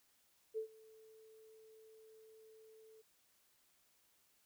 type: tone with ADSR envelope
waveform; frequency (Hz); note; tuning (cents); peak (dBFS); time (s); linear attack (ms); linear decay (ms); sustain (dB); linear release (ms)
sine; 440; A4; 0; -36; 0.54-3.02; 34; 98; -23; 13
effects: white hiss -74 dBFS RMS until 4.45 s